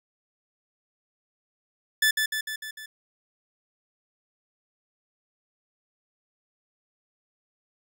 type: tone with echo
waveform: sawtooth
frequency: 1745 Hz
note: A6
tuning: 15 cents flat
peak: -15 dBFS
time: 2.02-2.11 s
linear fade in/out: 5 ms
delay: 150 ms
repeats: 5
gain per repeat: -4 dB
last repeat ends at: 2.86 s
effects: none